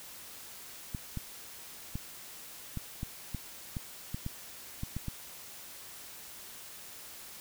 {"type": "clicks", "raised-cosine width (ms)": 5, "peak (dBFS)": -23, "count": 12, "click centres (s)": [0.948, 1.173, 1.955, 2.773, 3.031, 3.347, 3.768, 4.145, 4.264, 4.834, 4.966, 5.083], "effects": ["white hiss -48 dBFS RMS until 7.4 s"]}